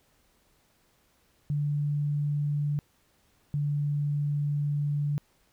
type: tone pair in turn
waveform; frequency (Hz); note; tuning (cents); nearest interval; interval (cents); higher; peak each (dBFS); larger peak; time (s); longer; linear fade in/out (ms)
sine; 146.2 / 145.63; D3 / D3; -7 / -14; unison; 7; first; -25; neither; 1.5-2.79 / 3.54-5.18; second; 0
effects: pink hiss -67 dBFS RMS until 5.52 s